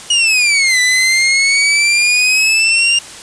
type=exponential two-way sweep; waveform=sawtooth; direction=down then up; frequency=2908 to 1981 to 2811 Hz; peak=-6 dBFS; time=0.1-2.99 s; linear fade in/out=5 ms; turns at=0.8 s; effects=white hiss -32 dBFS RMS until 3.22 s + resampled to 22050 Hz